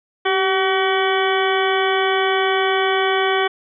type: harmonic tone with a mistuned harmonic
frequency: 379 Hz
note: F#4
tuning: 42 cents sharp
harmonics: 1 / 2 / 3 / 4 / 5 / 6 / 8 / 9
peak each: -19 / -22 / -24 / -25 / -26 / -27 / -28 / -29 dBFS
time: 0.25-3.48 s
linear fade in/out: 10 ms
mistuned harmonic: 1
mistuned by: +34 cents
effects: none